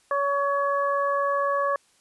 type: harmonic tone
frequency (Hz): 563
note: C#5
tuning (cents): +27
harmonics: 1 / 2 / 3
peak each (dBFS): -25 / -24 / -32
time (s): 0.11-1.76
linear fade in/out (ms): 2
effects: white hiss -62 dBFS RMS until 2 s + resampled to 24000 Hz